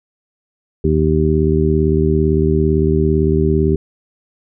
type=harmonic tone; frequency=77.78 Hz; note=D#2; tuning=in tune; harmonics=1 / 2 / 3 / 4 / 5; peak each=-17 / -17 / -20 / -21 / -16 dBFS; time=0.84-3.76 s; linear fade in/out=5 ms; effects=none